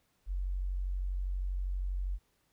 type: tone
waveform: sine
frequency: 46.25 Hz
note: F#1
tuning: in tune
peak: -31 dBFS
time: 0.26-2.19 s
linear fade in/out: 50 ms
effects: pink hiss -74 dBFS RMS until 2.52 s